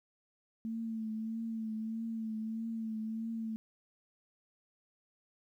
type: tone with vibrato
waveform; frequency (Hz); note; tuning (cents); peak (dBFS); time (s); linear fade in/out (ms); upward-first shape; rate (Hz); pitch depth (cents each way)
sine; 222.9; A3; +23; -35; 0.65-3.56; 0; triangle; 1.6; 42
effects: 12-bit